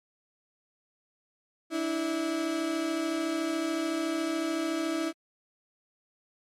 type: tone pair together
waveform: 35% pulse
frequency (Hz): 291.9 / 325.7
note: D4 / E4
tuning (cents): -10 / -21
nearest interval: major second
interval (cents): 189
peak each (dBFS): -33 / -27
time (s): 1.7-5.13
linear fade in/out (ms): 50
effects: low-pass 10000 Hz 12 dB/octave + MP3 64 kbps